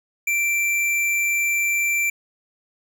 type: tone with tanh clipping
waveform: sine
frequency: 2349 Hz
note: D7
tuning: in tune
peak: -20 dBFS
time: 0.27-2.1 s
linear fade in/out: 5 ms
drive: 18 dB
effects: none